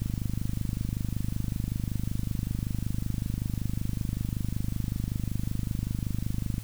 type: click train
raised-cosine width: 5 ms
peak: -17 dBFS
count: 167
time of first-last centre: 0.02-6.581 s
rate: 25.3 Hz
effects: added 110 Hz sine -39 dBFS peak until 6.63 s + white hiss -50 dBFS RMS until 6.63 s